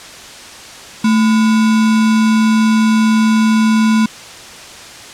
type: tone with sample-and-hold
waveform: sine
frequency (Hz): 219.8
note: A3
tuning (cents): -2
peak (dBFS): -8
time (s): 1.04-4.06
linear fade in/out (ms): 5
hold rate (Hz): 1225
effects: white hiss -33 dBFS RMS until 5.13 s + low-pass 7000 Hz 12 dB/octave